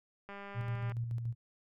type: click train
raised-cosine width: 0.5 ms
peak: -32 dBFS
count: 127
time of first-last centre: 0.29-0.92 s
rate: 200 Hz
type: tone with tremolo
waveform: sine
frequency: 117 Hz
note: A#2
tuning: 7 cents sharp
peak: -32 dBFS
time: 0.54-1.35 s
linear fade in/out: 50 ms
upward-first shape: square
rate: 7 Hz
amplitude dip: 40%
effects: none